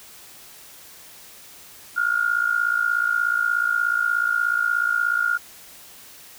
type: tone with amplitude modulation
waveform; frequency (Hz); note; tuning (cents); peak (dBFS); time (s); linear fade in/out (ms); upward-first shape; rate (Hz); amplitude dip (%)
sine; 1418; F6; +26; -15; 1.96-5.38; 20; sine; 56.7; 80
effects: white hiss -45 dBFS RMS until 6.38 s